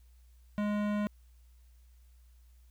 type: tone with hard clipping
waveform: sine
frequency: 207.7 Hz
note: G#3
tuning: in tune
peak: -31 dBFS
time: 0.58-1.07 s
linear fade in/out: 0 ms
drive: 18 dB
effects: added 60 Hz sine -56 dBFS peak until 2.7 s + white hiss -73 dBFS RMS until 2.7 s